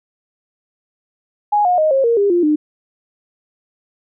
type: tone with pitch steps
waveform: sine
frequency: 830.6 / 718.9 / 622.2 / 538.6 / 466.2 / 403.5 / 349.2 / 302.3 Hz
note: G#5 / F5 / D#5 / C#5 / A#4 / G#4 / F4 / D#4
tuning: 0 / +50 / 0 / -50 / 0 / -50 / 0 / -50 cents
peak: -11 dBFS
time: 1.52-2.56 s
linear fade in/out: 10 ms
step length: 130 ms
effects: none